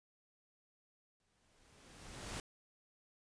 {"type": "noise with exponential growth", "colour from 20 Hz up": "pink", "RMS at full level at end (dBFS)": -42, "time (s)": [1.2, 2.4], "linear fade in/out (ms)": 1, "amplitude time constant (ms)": 260, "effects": ["resampled to 22050 Hz"]}